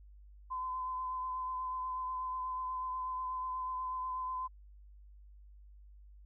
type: tone with vibrato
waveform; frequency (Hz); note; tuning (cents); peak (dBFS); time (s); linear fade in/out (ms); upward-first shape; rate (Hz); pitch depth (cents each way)
sine; 1022; C6; -41; -35; 0.5-4.48; 20; triangle; 8.2; 21
effects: added 50 Hz sine -53 dBFS peak until 6.25 s